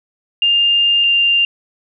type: tone pair in turn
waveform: sine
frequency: 2806 / 2792 Hz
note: F7 / F7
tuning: +8 / -1 cents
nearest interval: unison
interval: 9 cents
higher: first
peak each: -10 dBFS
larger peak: neither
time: 0.42-1.04 / 1.04-1.45 s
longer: first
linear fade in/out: 2 ms
effects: none